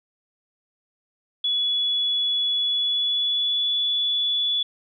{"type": "tone with pitch glide", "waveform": "sine", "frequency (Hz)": [3400, 3432], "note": ["G#7", "A7"], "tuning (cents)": [40, -44], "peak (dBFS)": -20, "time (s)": [1.44, 4.63], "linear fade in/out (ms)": 5, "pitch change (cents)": 16, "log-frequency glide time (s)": [2.49, 3.76], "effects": []}